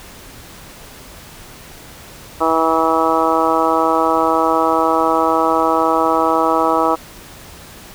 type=harmonic tone; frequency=162 Hz; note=E3; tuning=30 cents flat; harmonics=2 / 3 / 4 / 5 / 6 / 7 / 8; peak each=-20 / -20 / -20 / -20 / -20 / -20 / -20 dBFS; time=2.4-6.96 s; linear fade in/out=20 ms; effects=pink hiss -38 dBFS RMS until 7.94 s